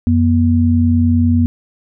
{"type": "tone pair together", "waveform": "sine", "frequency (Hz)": [90, 240.3], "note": ["F#2", "B3"], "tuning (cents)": [-47, -47], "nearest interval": "octave + perfect fourth", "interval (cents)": 1700, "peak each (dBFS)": -12, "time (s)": [0.07, 1.46], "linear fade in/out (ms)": 0, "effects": []}